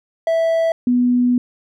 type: tone pair in turn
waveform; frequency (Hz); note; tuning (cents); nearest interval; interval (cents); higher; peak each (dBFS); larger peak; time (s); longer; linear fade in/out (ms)
triangle / sine; 657 / 246.1; E5 / B3; -6 / -6; octave + perfect fourth; 1700; first; -12; neither; 0.27-0.72 / 0.87-1.38; second; 2
effects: none